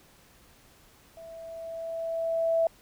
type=tone with level ramp; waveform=sine; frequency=659.3 Hz; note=E5; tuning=in tune; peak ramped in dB=-43 to -20 dBFS; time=1.17-2.67 s; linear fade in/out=2 ms; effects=pink hiss -58 dBFS RMS until 2.81 s